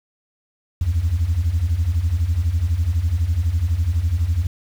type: beating tone pair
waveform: sine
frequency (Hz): 76.1 / 88.1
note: D#2 / F2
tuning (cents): -38 / +16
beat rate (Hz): 12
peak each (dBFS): -20 / -17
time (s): 0.81-4.47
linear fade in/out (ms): 5
effects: tanh soft clip ceiling -12 dBFS + 7-bit